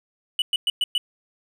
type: tone bursts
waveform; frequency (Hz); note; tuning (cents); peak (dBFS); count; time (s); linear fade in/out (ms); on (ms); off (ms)
triangle; 2960; F#7; 0; -17; 5; 0.39-0.98; 2; 30; 110
effects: none